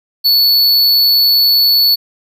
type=tone; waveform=square; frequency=4435 Hz; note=C#8; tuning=in tune; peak=-8 dBFS; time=0.24-1.96 s; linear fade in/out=20 ms; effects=none